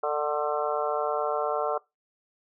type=harmonic tone with a mistuned harmonic; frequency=148.8 Hz; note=D3; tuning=23 cents sharp; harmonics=3 / 4 / 5 / 6 / 7 / 8 / 9; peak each=-30 / -30 / -31 / -39 / -34 / -37 / -34 dBFS; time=0.03-1.78 s; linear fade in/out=5 ms; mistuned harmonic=7; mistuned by=+27 cents; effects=noise-tail reverb RT60 0.2 s tail -22 dB re dry